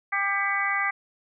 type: harmonic tone with a mistuned harmonic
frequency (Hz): 397.7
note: G4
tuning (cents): +25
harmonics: 2 / 3 / 4 / 5 / 6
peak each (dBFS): -32 / -29 / -31 / -26 / -32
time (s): 0.12-0.91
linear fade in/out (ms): 10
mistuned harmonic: 6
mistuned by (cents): -100
effects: none